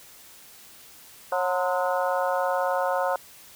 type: harmonic tone with a mistuned harmonic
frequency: 181.9 Hz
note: F#3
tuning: 29 cents flat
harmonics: 3 / 4 / 5 / 6 / 7 / 8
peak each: -26 / -28 / -30 / -32 / -33 / -34 dBFS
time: 1.32-3.16 s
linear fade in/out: 2 ms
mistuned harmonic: 6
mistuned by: -95 cents
effects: white hiss -49 dBFS RMS until 3.55 s